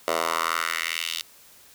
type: tone with high-pass filter sweep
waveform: 10% pulse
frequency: 82.41 Hz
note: E2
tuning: in tune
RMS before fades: -27 dBFS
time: 0.08-1.21 s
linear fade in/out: 0 ms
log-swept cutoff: 640 to 3500 Hz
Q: 2.3
effects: white hiss -52 dBFS RMS until 1.74 s